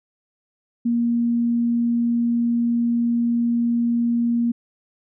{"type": "tone", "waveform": "sine", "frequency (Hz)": 235.8, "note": "A#3", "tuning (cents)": 20, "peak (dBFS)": -17, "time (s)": [0.85, 4.52], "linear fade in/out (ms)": 10, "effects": []}